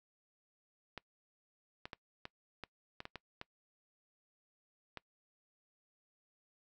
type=clicks; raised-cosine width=0.3 ms; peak=-27 dBFS; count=10; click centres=0.977 / 1.855 / 1.932 / 2.254 / 2.637 / 3.004 / 3.054 / 3.157 / 3.414 / 4.973 s; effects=noise-tail reverb RT60 0.1 s tail -23 dB re dry